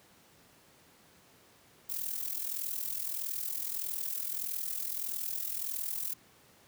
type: noise with amplitude modulation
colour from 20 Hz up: violet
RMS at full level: -33 dBFS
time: 1.89-6.14 s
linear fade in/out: 10 ms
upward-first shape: sine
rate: 41.6 Hz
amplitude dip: 70%
effects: pink hiss -61 dBFS RMS until 6.67 s + high-pass 100 Hz 12 dB/octave